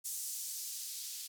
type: noise with band-pass filter sweep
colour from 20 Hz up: violet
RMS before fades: -42 dBFS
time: 0.04-1.28 s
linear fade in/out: 20 ms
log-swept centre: 7200 to 4200 Hz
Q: 1.2
effects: none